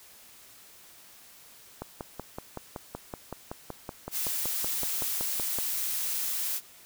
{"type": "click train", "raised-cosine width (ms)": 1, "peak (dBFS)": -21, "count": 21, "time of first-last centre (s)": [1.82, 5.586], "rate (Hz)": 5.31}
{"type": "noise", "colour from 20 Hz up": "blue", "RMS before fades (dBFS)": -31, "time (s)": [4.11, 6.61], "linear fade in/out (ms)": 50}
{"effects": ["white hiss -53 dBFS RMS until 6.85 s"]}